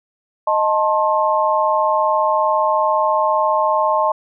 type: chord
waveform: sine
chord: A diminished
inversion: second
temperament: equal with one note detuned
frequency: 622.3 / 880 / 1065.4 Hz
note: Eb5 / A5 / C6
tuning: 0 / 0 / +31 cents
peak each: -18 dBFS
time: 0.47-4.12 s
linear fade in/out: 5 ms
effects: none